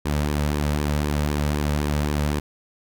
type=tone with flanger; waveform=sawtooth; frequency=73.9 Hz; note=D2; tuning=11 cents sharp; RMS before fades=-23 dBFS; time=0.05-2.4 s; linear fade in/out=10 ms; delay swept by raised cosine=1.4 to 2.9 ms; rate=3.9 Hz; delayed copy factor=-0.5; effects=none